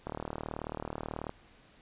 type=click train; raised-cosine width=1 ms; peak=-22 dBFS; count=48; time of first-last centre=0.07-1.294 s; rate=38.4 Hz; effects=pink hiss -60 dBFS RMS until 1.81 s + resampled to 8000 Hz